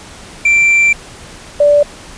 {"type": "tone pair in turn", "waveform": ["triangle", "sine"], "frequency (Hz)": [2350, 583.4], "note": ["D7", "D5"], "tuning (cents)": [1, -12], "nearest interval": "2 octaves", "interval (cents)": 2413, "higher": "first", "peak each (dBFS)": -5, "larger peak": "neither", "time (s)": [[0.45, 0.93], [1.6, 1.83]], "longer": "first", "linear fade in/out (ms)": 5, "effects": ["pink hiss -34 dBFS RMS until 2.17 s", "resampled to 22050 Hz"]}